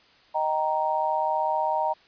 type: chord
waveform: sine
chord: Eb major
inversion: none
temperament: just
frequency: 622.3 / 777.8 / 933.4 Hz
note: Eb5 / G5 / Bb5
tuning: 0 / -14 / +2 cents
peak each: -28 / -28 / -25 dBFS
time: 0.34-1.94 s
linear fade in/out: 20 ms
effects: white hiss -57 dBFS RMS until 2.07 s + resampled to 11025 Hz